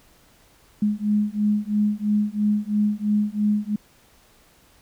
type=beating tone pair; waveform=sine; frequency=207.7 / 210.7 Hz; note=G#3 / G#3; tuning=0 / +25 cents; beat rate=3 Hz; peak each=-22 dBFS; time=0.82-3.76 s; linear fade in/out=5 ms; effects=pink hiss -56 dBFS RMS until 4.81 s